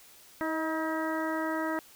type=harmonic tone with a mistuned harmonic; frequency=319.4 Hz; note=D#4; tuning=45 cents sharp; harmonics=1 / 2 / 3 / 4 / 5 / 6; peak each=-32 / -35 / -37 / -38 / -39 / -40 dBFS; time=0.41-1.79 s; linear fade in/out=0 ms; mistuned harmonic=2; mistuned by=-21 cents; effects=white hiss -55 dBFS RMS until 1.95 s